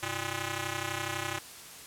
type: ring-modulated tone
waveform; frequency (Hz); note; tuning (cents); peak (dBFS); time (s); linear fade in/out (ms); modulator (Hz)
5% pulse; 230; A#3; -23; -18; 0.02-1.39; 10; 559
effects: white hiss -47 dBFS RMS until 1.86 s + low-pass 12000 Hz 12 dB/octave